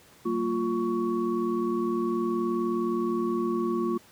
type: tone cluster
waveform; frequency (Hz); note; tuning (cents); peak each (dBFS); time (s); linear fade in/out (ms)
sine; 191 / 230.3 / 350.6 / 1119; G3 / A#3 / F4 / C#6; -45 / -21 / +7 / +16; -36 / -29 / -27 / -34; 0.25-3.98; 10
effects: pink hiss -55 dBFS RMS until 4.11 s + high-pass 100 Hz 12 dB/octave